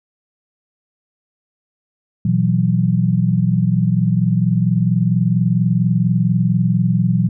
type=chord; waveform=sine; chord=B suspended fourth; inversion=none; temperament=equal with one note detuned; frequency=120.58 / 164.81 / 185 Hz; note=B2 / E3 / F#3; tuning=-41 / 0 / 0 cents; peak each=-17 dBFS; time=2.25-7.29 s; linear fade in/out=5 ms; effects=none